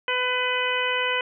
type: harmonic tone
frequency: 501 Hz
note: B4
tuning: 25 cents sharp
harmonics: 1 / 2 / 3 / 4 / 5 / 6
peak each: -29 / -29 / -29 / -29 / -29 / -29 dBFS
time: 0.08-1.21 s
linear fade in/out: 2 ms
effects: none